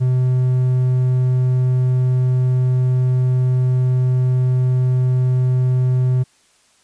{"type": "tone", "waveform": "triangle", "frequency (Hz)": 127.3, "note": "C3", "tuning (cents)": -47, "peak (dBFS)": -11, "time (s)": [0, 6.24], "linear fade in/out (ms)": 20, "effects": ["white hiss -56 dBFS RMS until 6.83 s", "resampled to 22050 Hz"]}